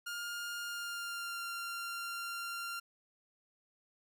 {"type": "tone with pitch glide", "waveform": "sawtooth", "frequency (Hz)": [1412, 1385.3], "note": ["F6", "F6"], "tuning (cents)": [19, -14], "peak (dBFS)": -35, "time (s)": [0.06, 2.8], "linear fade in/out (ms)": 10, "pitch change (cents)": -33, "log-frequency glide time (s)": [0.63, 1.46], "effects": []}